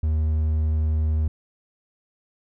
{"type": "tone", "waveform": "triangle", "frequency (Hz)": 77.78, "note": "D#2", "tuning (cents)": 0, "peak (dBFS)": -17, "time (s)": [0.03, 1.28], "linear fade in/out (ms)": 5, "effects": []}